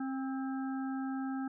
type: harmonic tone with a mistuned harmonic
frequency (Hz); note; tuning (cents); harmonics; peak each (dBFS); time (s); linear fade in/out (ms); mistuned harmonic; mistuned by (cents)
266.2; C4; +30; 1 / 3 / 5 / 6; -34 / -44 / -48 / -50; 0-1.48; 5; 5; -29
effects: none